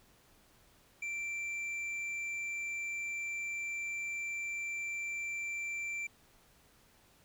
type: tone with hard clipping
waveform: triangle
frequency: 2349 Hz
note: D7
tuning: in tune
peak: -37 dBFS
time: 1.02-6.07 s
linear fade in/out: 5 ms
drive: 8 dB
effects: pink hiss -65 dBFS RMS until 7.24 s